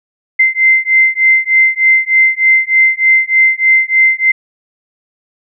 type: beating tone pair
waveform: sine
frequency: 2076 / 2079.3 Hz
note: C7 / C7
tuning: -14 / -11 cents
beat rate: 3.3 Hz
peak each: -10 dBFS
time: 0.39-4.32 s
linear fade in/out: 10 ms
effects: none